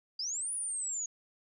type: linear two-way sweep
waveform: sine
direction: up then down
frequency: 4699 to 9890 to 6590 Hz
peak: -33 dBFS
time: 0.19-1.06 s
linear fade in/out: 5 ms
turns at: 0.53 s
effects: none